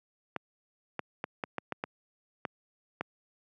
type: clicks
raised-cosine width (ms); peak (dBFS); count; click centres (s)
0.5; -17; 9; 0.363 / 0.993 / 1.241 / 1.438 / 1.583 / 1.723 / 1.839 / 2.452 / 3.01
effects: high-pass 150 Hz 12 dB/octave